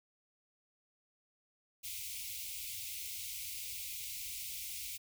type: band-stop noise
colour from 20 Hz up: white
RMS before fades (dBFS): -43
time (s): 1.83-4.98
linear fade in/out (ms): 20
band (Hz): 120 to 2100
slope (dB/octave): 96
effects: none